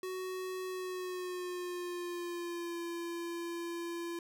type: tone with pitch glide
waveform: square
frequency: 371.8 to 340.9 Hz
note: F#4 to F4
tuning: +8 to -42 cents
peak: -38 dBFS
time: 0.03-4.19 s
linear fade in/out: 2 ms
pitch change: -150 cents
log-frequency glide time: 0.67-2.79 s
effects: none